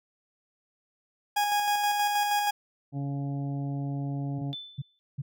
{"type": "tone with tremolo", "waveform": "40% pulse", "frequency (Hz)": 825, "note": "G#5", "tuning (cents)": -12, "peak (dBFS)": -22, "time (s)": [1.36, 2.51], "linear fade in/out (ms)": 10, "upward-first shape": "square", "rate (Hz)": 6.3, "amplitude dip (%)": 30}
{"type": "harmonic tone", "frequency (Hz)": 140, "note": "C#3", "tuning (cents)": 18, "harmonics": [1, 2, 3, 4, 5, 6], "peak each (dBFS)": [-30, -35, -50, -49, -45, -53], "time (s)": [2.92, 4.55], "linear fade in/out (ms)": 50}
{"type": "tone bursts", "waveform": "sine", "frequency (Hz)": 138.5, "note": "C#3", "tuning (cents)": -1, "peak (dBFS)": -29, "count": 3, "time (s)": [4.38, 5.22], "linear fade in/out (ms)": 10, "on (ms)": 40, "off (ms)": 360}
{"type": "tone with exponential decay", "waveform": "sine", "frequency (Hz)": 3520, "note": "A7", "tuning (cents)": 0, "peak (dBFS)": -32, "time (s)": [4.53, 4.99], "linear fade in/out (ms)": 0, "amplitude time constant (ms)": 100}
{"effects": []}